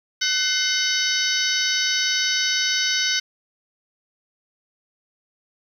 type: harmonic tone with a mistuned harmonic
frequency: 754 Hz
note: F#5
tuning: 32 cents sharp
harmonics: 2 / 3 / 4 / 5 / 6 / 7 / 8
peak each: -27 / -27 / -27 / -27 / -27 / -27 / -27 dBFS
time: 0.21-3.2 s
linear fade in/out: 10 ms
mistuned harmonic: 3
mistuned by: -120 cents
effects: 8-bit